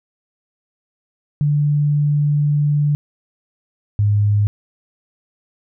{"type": "tone pair in turn", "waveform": "sine", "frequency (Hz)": [146.83, 103.41], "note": ["D3", "G#2"], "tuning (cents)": [0, -7], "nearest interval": "tritone", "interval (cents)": 607, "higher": "first", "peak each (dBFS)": [-13, -12], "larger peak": "second", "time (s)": [[1.41, 2.95], [3.99, 4.47]], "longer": "first", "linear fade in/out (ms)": 0, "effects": []}